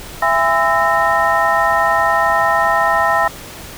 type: tone cluster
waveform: sine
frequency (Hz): 668 / 814 / 1017 / 1317 / 1842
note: E5 / G#5 / C6 / E6 / A#6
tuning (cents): +23 / -35 / -50 / -2 / -21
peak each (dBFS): -18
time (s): 0.22-3.28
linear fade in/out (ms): 5
effects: pink hiss -33 dBFS RMS until 3.77 s